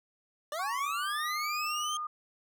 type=linear sweep; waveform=25% pulse; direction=up; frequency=572 to 3200 Hz; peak=-30 dBFS; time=0.52-1.97 s; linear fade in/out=2 ms
type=tone with pitch glide; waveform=sine; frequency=1118 to 1219.2 Hz; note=C#6 to D#6; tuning=+14 to -36 cents; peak=-33 dBFS; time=0.59-2.07 s; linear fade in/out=5 ms; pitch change=+150 cents; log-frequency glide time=0.77-1.21 s
effects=none